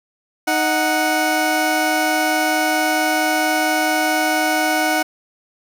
20% pulse tone pair together, 310.8 / 740 Hz, D#4 / F#5, -2 / 0 cents, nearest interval octave + minor third, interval 1502 cents, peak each -15 / -13 dBFS, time 0.47-5.03 s, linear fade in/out 10 ms, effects none

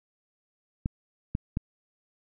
clicks, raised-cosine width 5 ms, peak -15 dBFS, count 3, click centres 0.859 / 1.351 / 1.571 s, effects none

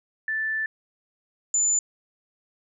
sine tone pair in turn, 1760 / 7040 Hz, A6 / A8, 0 / 0 cents, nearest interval 2 octaves, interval 2400 cents, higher second, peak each -24 / -19 dBFS, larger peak second, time 0.28-0.66 / 1.54-1.79 s, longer first, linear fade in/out 2 ms, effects none

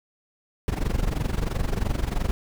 brown noise with amplitude modulation, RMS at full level -21 dBFS, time 0.68-2.31 s, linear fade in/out 0 ms, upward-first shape sine, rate 23 Hz, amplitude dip 85%, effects none

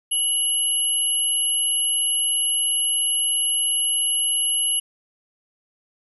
sine tone pair together, 2934 / 11077 Hz, F#7 / F9, -15 / -15 cents, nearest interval octave + major seventh, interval 2300 cents, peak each -24 / -20 dBFS, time 0.11-4.8 s, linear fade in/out 10 ms, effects none

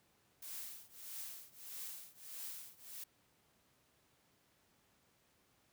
blue noise with tremolo, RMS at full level -45 dBFS, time 0.42-3.04 s, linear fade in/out 5 ms, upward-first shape triangle, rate 1.6 Hz, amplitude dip 95%, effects pink hiss -73 dBFS RMS until 5.72 s + high-pass 80 Hz 12 dB/octave

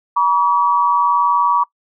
sine tone pair together, 960 / 1140.4 Hz, B5 / C#6, -49 / +49 cents, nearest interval minor third, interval 298 cents, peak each -14 dBFS, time 0.16-1.64 s, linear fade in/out 10 ms, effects noise-tail reverb RT60 0.1 s tail -23 dB re dry

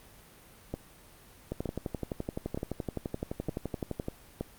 two click trains, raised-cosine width 2 ms, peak -19 / -19 dBFS, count 31 / 5, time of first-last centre 1.52-4.084 / 0.74-4.41 s, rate 11.7 / 1.09 Hz, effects pink hiss -55 dBFS RMS until 4.58 s + Opus 32 kbps

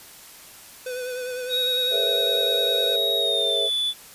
square tone with vibrato, 501 Hz, B4, 25 cents sharp, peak -29 dBFS, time 0.86-2.96 s, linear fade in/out 5 ms, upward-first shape triangle, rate 9.9 Hz, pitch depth 40 cents each way
triangle tone with pitch glide, 3785 to 3471 Hz, A#7 to A7, +26 to -24 cents, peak -20 dBFS, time 1.49-3.94 s, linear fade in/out 50 ms, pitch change -150 cents, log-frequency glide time 3.17-3.67 s
sine chord, A# half-diminished seventh, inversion third, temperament equal, 415.3 / 466.2 / 554.4 / 659.3 Hz, G#4 / A#4 / C#5 / E5, 0 / 0 / 0 / 0 cents, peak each -30 dBFS, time 1.9-3.7 s, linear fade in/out 50 ms
effects white hiss -45 dBFS RMS until 4.14 s + resampled to 32000 Hz

